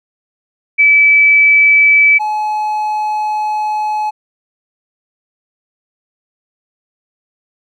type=tone pair in turn; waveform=sine / triangle; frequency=2303 / 851.3 Hz; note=D7 / G#5; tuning=-34 / +43 cents; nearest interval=octave + perfect fourth; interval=1723 cents; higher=first; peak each=-5 / -12 dBFS; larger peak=first; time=0.78-2.19 / 2.19-4.11 s; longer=second; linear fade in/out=20 ms; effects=none